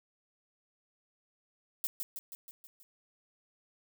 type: noise with echo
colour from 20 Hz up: violet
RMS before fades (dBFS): -33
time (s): 1.84-1.87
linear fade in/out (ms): 0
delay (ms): 160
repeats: 6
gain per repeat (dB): -4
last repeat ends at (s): 2.83
effects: none

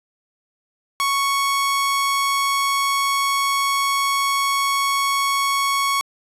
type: tone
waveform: sawtooth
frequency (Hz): 1108.7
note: C#6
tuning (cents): 0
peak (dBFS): -14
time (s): 1-6.01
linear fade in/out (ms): 0
effects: resampled to 32000 Hz

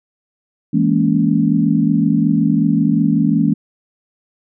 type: chord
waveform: sine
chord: A# half-diminished seventh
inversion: second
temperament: equal with one note detuned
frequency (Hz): 164.81 / 207.7 / 233.1 / 281.1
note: E3 / G#3 / A#3 / C#4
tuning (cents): 0 / 0 / 0 / +24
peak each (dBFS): -17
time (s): 0.73-3.54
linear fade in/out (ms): 10
effects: none

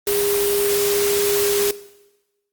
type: tone in noise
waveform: sine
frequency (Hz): 406.7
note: G#4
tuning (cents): -36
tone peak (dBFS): -19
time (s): 0.07-1.71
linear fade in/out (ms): 2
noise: white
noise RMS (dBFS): -23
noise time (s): 0.07-1.71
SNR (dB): +1
effects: noise-tail reverb RT60 1.0 s tail -18 dB re dry + Opus 32 kbps

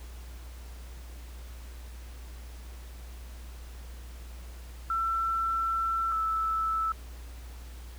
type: tone pair in turn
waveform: sine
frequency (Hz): 1340 / 1314.7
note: E6 / E6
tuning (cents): +28 / -5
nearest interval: unison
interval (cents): 33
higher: first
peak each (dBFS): -26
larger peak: neither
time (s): 4.9-6.12 / 6.12-6.92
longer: first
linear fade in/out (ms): 2
effects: added 60 Hz sine -41 dBFS peak until 7.98 s + pink hiss -53 dBFS RMS until 7.98 s

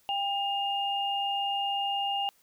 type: tone pair together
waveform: sine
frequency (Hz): 796.5 / 2827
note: G5 / F7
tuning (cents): +27 / +20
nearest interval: octave + minor seventh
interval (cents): 2193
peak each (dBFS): -29 / -31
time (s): 0.09-2.29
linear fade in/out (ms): 0
effects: white hiss -65 dBFS RMS until 2.42 s

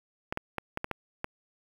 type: clicks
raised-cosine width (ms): 0.5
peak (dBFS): -16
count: 7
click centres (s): 0.325 / 0.374 / 0.583 / 0.774 / 0.844 / 0.913 / 1.244
effects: 7-bit

